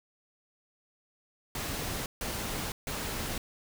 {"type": "noise bursts", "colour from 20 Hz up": "pink", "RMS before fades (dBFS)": -35, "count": 3, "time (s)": [1.55, 3.38], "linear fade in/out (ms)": 2, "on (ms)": 510, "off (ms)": 150, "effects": []}